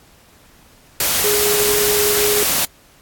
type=tone in noise; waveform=sine; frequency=415.3 Hz; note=G#4; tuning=in tune; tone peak=-17 dBFS; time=1.24-2.43 s; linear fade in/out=2 ms; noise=white; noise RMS=-17 dBFS; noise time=1-2.65 s; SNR=-3 dB; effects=pink hiss -50 dBFS RMS until 3.01 s + AAC 64 kbps